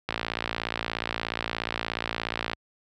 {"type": "click train", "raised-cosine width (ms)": 0.3, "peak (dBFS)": -11, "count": 140, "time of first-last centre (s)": [0.09, 2.533], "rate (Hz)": 56.9, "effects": ["high-pass 60 Hz 12 dB/octave"]}